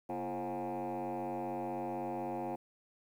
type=tone with frequency modulation; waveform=sine; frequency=531 Hz; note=C5; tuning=25 cents sharp; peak=-33 dBFS; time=0.09-2.56 s; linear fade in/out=10 ms; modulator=95.9 Hz; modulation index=3.4; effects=tanh soft clip ceiling -34 dBFS + 11-bit